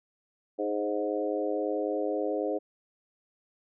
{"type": "harmonic tone with a mistuned harmonic", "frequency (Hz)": 103.83, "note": "G#2", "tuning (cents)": 0, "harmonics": [3, 4, 5, 6, 7], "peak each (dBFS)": [-33, -32, -32, -36, -39], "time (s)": [0.58, 2.59], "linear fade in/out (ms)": 20, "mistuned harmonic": 5, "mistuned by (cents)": 18, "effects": []}